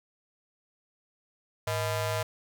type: ring-modulated tone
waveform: sawtooth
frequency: 370 Hz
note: F#4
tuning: in tune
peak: -21 dBFS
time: 1.67-2.23 s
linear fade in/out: 5 ms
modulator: 264 Hz
effects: none